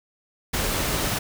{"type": "noise", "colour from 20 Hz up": "pink", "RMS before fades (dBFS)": -25, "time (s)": [0.53, 1.19], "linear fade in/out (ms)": 10, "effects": []}